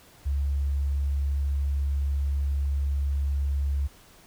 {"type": "tone", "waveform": "sine", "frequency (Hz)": 70, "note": "C#2", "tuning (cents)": 18, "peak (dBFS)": -23, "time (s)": [0.25, 3.88], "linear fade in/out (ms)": 20, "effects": ["pink hiss -54 dBFS RMS until 4.26 s"]}